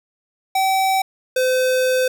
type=tone pair in turn; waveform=square; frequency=767 / 511.9 Hz; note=G5 / C5; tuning=-38 / -38 cents; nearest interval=perfect fifth; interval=700 cents; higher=first; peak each=-16 dBFS; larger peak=neither; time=0.55-1.02 / 1.36-2.08 s; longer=second; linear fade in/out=5 ms; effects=none